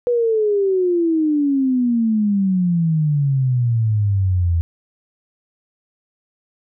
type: exponential sweep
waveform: sine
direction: down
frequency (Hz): 491.4 to 82.41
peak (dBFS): -14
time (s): 0.07-4.61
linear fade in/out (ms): 0
effects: none